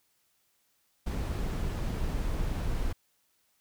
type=noise; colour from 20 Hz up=brown; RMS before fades=-31 dBFS; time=1.06-2.93 s; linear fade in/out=10 ms; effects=white hiss -72 dBFS RMS until 3.6 s